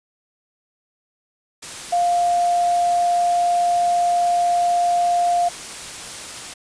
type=tone in noise; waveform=sine; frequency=701 Hz; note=F5; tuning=6 cents sharp; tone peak=-15 dBFS; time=1.92-5.49 s; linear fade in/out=10 ms; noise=white; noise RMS=-33 dBFS; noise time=1.62-6.54 s; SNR=+15 dB; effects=resampled to 22050 Hz